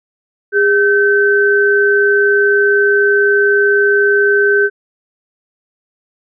sine tone pair together, 407.1 / 1538 Hz, G#4 / G6, -35 / -33 cents, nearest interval octave + major seventh, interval 2302 cents, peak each -11 dBFS, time 0.52-4.7 s, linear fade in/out 50 ms, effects none

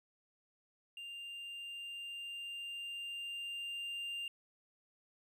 triangle tone with level ramp, 2794 Hz, F7, in tune, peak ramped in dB -43 to -37 dBFS, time 0.97-4.28 s, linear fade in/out 2 ms, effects none

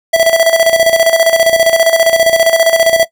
square tone with tremolo, 659.3 Hz, E5, in tune, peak -5 dBFS, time 0.13-3.05 s, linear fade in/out 10 ms, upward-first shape square, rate 15 Hz, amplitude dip 60%, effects noise-tail reverb RT60 0.1 s tail -19 dB re dry

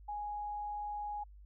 sine tone, 830.6 Hz, G#5, in tune, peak -37 dBFS, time 0.08-1.24 s, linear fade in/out 10 ms, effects added 50 Hz sine -52 dBFS peak until 1.45 s

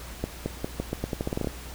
accelerating click train, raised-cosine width 2 ms, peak -14 dBFS, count 14, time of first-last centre 0.24-1.472 s, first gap 220 ms, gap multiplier 0.84, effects added 60 Hz sine -41 dBFS peak until 1.74 s + pink hiss -43 dBFS RMS until 1.74 s

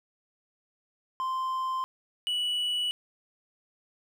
triangle tone pair in turn, 1042 / 2947 Hz, C6 / F#7, -7 / -8 cents, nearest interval octave + tritone, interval 1799 cents, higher second, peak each -26 / -25 dBFS, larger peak second, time 1.2-1.84 / 2.27-2.91 s, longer neither, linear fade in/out 0 ms, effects none

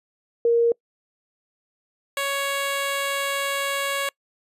sine / 10% pulse tone pair in turn, 467.8 / 556.3 Hz, A#4 / C#5, +6 / +6 cents, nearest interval minor third, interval 300 cents, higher second, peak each -15 dBFS, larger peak neither, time 0.45-0.72 / 2.17-4.09 s, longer second, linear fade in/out 2 ms, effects noise-tail reverb RT60 0.1 s tail -26 dB re dry + resampled to 32000 Hz

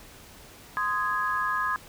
sine chord, Ab major, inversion first, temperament equal with one note detuned, 1036.3 / 1244.5 / 1661.2 Hz, C6 / Eb6 / Ab6, -17 / 0 / 0 cents, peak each -29 dBFS, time 0.77-1.76 s, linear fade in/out 0 ms, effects pink hiss -49 dBFS RMS until 1.88 s

